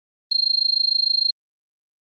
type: tone with amplitude modulation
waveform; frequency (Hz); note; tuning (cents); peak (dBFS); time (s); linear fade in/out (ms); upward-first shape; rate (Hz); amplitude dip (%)
sine; 4200; C8; +6; -13; 0.31-1.31; 10; sine; 26.6; 95
effects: Opus 32 kbps